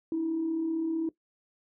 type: tone pair together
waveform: sine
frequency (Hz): 290 / 325.5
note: D4 / E4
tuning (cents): -22 / -22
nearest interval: major second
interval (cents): 200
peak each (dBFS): -38 / -26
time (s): 0.12-1.09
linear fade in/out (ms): 2
effects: noise-tail reverb RT60 0.1 s tail -18 dB re dry + tanh soft clip ceiling -22 dBFS